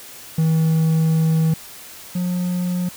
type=tone pair in turn; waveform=triangle; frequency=160.6 / 179.02 Hz; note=E3 / F3; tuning=-45 / +43 cents; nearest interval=major second; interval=188 cents; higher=second; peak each=-12 / -17 dBFS; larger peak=first; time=0.38-1.54 / 2.15-2.89 s; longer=first; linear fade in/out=5 ms; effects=white hiss -39 dBFS RMS until 2.96 s